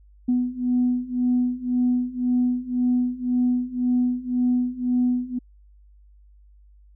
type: beating tone pair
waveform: sine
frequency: 246.9 / 248.8 Hz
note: B3 / B3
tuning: 0 / +13 cents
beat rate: 1.9 Hz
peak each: -23 / -21 dBFS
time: 0.28-5.39 s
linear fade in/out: 10 ms
effects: tanh soft clip ceiling -12 dBFS + added 50 Hz sine -49 dBFS peak until 6.95 s